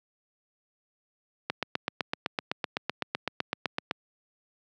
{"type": "click train", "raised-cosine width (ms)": 0.3, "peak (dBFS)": -11, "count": 20, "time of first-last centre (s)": [1.5, 3.911], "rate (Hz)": 7.88, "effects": ["high-pass 150 Hz 12 dB/octave"]}